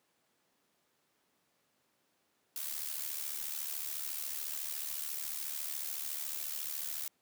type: noise with amplitude modulation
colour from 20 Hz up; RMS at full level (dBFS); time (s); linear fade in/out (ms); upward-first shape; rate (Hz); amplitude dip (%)
blue; -36; 2.56-7.08; 2; sine; 74; 70
effects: pink hiss -75 dBFS RMS until 7.21 s + high-pass 200 Hz 12 dB/octave